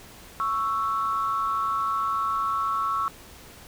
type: tone pair together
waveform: sine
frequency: 1108.7 / 1324.1 Hz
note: C#6 / E6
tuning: 0 / +7 cents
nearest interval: minor third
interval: 307 cents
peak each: -25 / -26 dBFS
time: 0.4-3.08 s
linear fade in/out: 0 ms
effects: tanh soft clip ceiling -15 dBFS + pink hiss -47 dBFS RMS until 3.67 s